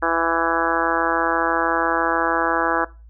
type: harmonic tone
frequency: 166.1 Hz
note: E3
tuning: 13 cents sharp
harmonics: 2 / 3 / 4 / 5 / 6 / 7 / 8 / 9 / 10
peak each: -26 / -26 / -26 / -26 / -26 / -26 / -26 / -26 / -26 dBFS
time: 0.02-2.85 s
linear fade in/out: 10 ms
effects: noise-tail reverb RT60 0.3 s tail -20 dB re dry + added 56 Hz sine -41 dBFS peak until 3.09 s